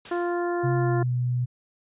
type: noise with exponential decay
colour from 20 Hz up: white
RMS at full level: -37 dBFS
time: 0.05-0.61 s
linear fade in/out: 5 ms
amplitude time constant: 120 ms
type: harmonic tone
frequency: 348.9 Hz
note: F4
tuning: 2 cents flat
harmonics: 1 / 2 / 3 / 4 / 5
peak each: -25 / -31 / -35 / -37 / -39 dBFS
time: 0.11-1.03 s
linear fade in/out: 5 ms
type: tone with pitch glide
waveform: sine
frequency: 131.8 to 123.69 Hz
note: C3 to B2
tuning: +13 to +3 cents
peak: -22 dBFS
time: 0.63-1.46 s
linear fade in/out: 20 ms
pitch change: -110 cents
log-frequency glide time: 0.76-1.11 s
effects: resampled to 8000 Hz